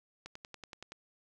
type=click train; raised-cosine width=0.2 ms; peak=-28 dBFS; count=8; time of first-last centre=0.26-0.92 s; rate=10.6 Hz; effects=none